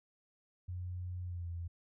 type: tone with pitch glide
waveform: sine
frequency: 90 to 85.49 Hz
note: F#2 to F2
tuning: -47 to -36 cents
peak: -38 dBFS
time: 0.68-1.68 s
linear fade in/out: 10 ms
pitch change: -89 cents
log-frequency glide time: 1.23-1.49 s
effects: none